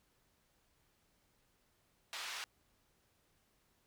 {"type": "band-pass noise", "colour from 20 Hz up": "white", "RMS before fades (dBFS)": -44, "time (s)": [2.13, 2.44], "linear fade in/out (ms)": 0, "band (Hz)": [950, 4100], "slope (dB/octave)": 12, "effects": ["pink hiss -75 dBFS RMS until 3.86 s"]}